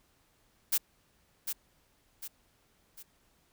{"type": "noise with echo", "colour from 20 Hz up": "blue", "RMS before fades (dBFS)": -27, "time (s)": [0.72, 0.78], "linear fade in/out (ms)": 10, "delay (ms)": 750, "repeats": 3, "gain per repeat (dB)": -7, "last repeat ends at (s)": 3.03, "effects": ["pink hiss -69 dBFS RMS until 3.52 s"]}